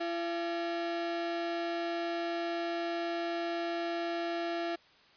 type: ring-modulated tone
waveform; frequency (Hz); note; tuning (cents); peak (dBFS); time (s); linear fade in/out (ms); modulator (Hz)
45% pulse; 510; C5; -44; -29; 0-4.76; 10; 171
effects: white hiss -61 dBFS RMS until 5.16 s + resampled to 11025 Hz